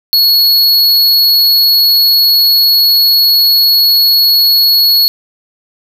square tone, 4353 Hz, C#8, 32 cents flat, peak -6 dBFS, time 0.13-5.08 s, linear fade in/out 0 ms, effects 7-bit

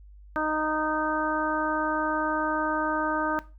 harmonic tone, 308.9 Hz, D#4, 12 cents flat, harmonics 1 / 2 / 3 / 4 / 5, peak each -31 / -31 / -31 / -31 / -31 dBFS, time 0.36-3.39 s, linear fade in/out 0 ms, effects noise-tail reverb RT60 0.3 s tail -17 dB re dry + added 50 Hz sine -46 dBFS peak until 3.58 s

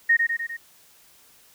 sine tone with echo, 1857 Hz, A#6, 7 cents flat, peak -14 dBFS, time 0.09-0.17 s, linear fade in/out 10 ms, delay 100 ms, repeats 4, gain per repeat -4 dB, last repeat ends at 0.57 s, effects white hiss -55 dBFS RMS until 1.54 s

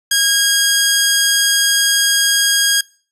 10% pulse tone, 1633 Hz, G#6, 30 cents flat, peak -3 dBFS, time 0.11-2.81 s, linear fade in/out 5 ms, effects noise-tail reverb RT60 0.4 s tail -24 dB re dry + resampled to 32000 Hz

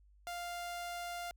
sawtooth tone, 698.5 Hz, F5, in tune, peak -36 dBFS, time 0.27-1.31 s, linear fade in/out 0 ms, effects added 50 Hz sine -61 dBFS peak until 1.36 s

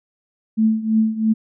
sine tone with tremolo, 220 Hz, A3, in tune, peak -11 dBFS, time 0.57-1.34 s, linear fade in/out 20 ms, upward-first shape triangle, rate 3 Hz, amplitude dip 85%, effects none

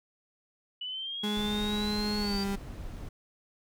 sine exponential sweep, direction up, 2947 to 4699 Hz, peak -34 dBFS, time 0.81-2.44 s, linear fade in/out 5 ms
35% pulse tone with pitch glide, 209.2 to 198.03 Hz, G#3 to G3, +13 to +18 cents, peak -28 dBFS, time 1.23-2.56 s, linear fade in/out 10 ms, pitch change -95 cents, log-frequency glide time 2.19-2.39 s
brown noise, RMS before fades -40 dBFS, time 1.37-3.09 s, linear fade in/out 5 ms
effects none

